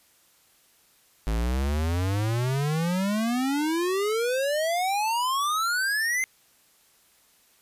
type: exponential sweep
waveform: square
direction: up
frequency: 52.5 to 2097 Hz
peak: -24 dBFS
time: 1.27-6.24 s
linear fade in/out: 0 ms
effects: white hiss -61 dBFS RMS until 7.61 s + resampled to 32000 Hz